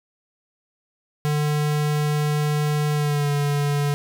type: tone with pitch glide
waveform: square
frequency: 149.3 to 144.46 Hz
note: D3 to D3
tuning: +29 to -28 cents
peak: -20 dBFS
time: 1.25-3.94 s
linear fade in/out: 0 ms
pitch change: -57 cents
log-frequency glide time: 2.93-3.3 s
effects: none